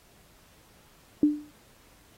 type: tone with exponential decay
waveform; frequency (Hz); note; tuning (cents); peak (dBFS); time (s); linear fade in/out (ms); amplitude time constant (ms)
sine; 297.3; D4; +21; -14; 1.23-1.51; 2; 59
effects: pink hiss -59 dBFS RMS until 2.17 s + AAC 48 kbps